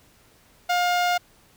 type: tone with notch filter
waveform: sawtooth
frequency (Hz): 710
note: F5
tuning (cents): +28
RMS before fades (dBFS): -22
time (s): 0.69-1.18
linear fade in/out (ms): 10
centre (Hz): 10000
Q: 0.71
effects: pink hiss -57 dBFS RMS until 1.56 s